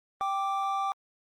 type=tone pair together; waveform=triangle; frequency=784 / 1174.7 Hz; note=G5 / D6; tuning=0 / 0 cents; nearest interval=perfect fifth; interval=700 cents; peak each=-28 dBFS; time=0.21-0.92 s; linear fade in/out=0 ms; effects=Opus 32 kbps